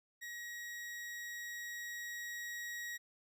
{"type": "tone with level ramp", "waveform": "40% pulse", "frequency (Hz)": 1900, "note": "A#6", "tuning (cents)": 33, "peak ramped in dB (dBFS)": [-43, -40], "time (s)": [0.21, 2.98], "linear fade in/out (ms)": 20, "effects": []}